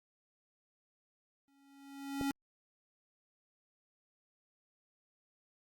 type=tone with exponential growth; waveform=square; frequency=277.2 Hz; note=C#4; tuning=in tune; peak=-31 dBFS; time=1.48-2.31 s; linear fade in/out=0 ms; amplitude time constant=180 ms
type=click; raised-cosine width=2 ms; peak=-25 dBFS; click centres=2.212 s
effects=Opus 48 kbps